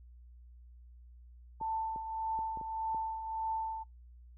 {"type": "tone with tremolo", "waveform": "sine", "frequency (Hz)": 888, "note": "A5", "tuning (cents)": 16, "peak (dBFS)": -31, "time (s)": [1.6, 3.84], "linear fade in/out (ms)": 20, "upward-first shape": "triangle", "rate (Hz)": 1.7, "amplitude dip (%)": 60}
{"type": "clicks", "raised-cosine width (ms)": 2, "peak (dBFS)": -35, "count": 6, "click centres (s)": [1.613, 1.961, 2.39, 2.573, 2.613, 2.947]}
{"effects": ["noise-tail reverb RT60 0.2 s tail -26 dB re dry", "added 60 Hz sine -52 dBFS peak until 4.37 s"]}